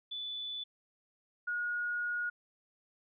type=tone pair in turn; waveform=sine; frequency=3479 / 1443 Hz; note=A7 / F#6; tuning=-20 / -44 cents; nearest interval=octave + minor third; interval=1524 cents; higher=first; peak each=-37 / -32 dBFS; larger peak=second; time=0.11-0.64 / 1.47-2.3 s; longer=second; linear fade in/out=10 ms; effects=none